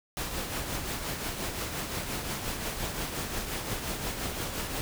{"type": "noise with tremolo", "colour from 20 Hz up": "pink", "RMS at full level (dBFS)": -32, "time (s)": [0.17, 4.81], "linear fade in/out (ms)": 0, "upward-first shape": "triangle", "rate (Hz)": 5.7, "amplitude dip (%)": 50, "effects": []}